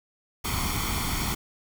pink noise with comb filter, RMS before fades -28 dBFS, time 0.44-1.35 s, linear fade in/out 10 ms, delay 0.9 ms, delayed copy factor +0.7, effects none

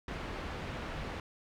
pink low-pass noise, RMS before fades -40 dBFS, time 0.08-1.2 s, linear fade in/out 2 ms, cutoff 2700 Hz, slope 12 dB/octave, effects none

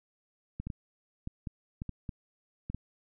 clicks, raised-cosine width 5 ms, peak -24 dBFS, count 10, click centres 0.6 / 0.67 / 0.702 / 1.274 / 1.472 / 1.819 / 1.893 / 2.092 / 2.7 / 2.746 s, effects none

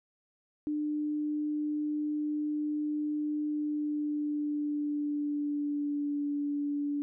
sine tone with pitch glide, 299.5 to 289 Hz, D4 to D4, +34 to -28 cents, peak -29 dBFS, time 0.67-7.02 s, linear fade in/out 0 ms, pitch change -62 cents, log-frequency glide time 3.46-6.29 s, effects none

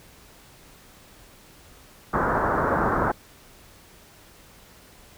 white low-pass noise, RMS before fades -23 dBFS, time 2.13-3.12 s, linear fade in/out 10 ms, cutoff 1500 Hz, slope 48 dB/octave, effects pink hiss -51 dBFS RMS until 5.17 s

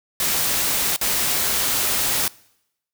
white noise with dropouts, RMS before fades -21 dBFS, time 0.2-2.28 s, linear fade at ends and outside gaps 2 ms, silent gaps 0.963-1.012 s, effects noise-tail reverb RT60 0.8 s tail -23 dB re dry

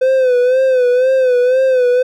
triangle tone with vibrato, 509 Hz, C5, 48 cents flat, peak -7 dBFS, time 0.01-2.03 s, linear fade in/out 10 ms, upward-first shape sine, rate 2 Hz, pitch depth 66 cents each way, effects none

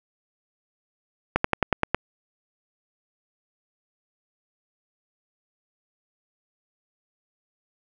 slowing click train, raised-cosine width 0.5 ms, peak -4 dBFS, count 7, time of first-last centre 1.36-1.946 s, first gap 84 ms, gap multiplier 1.06, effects none

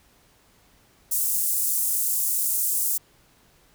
pink high-pass noise, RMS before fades -24 dBFS, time 1.11-2.98 s, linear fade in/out 10 ms, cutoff 8300 Hz, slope 24 dB/octave, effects pink hiss -59 dBFS RMS until 3.74 s

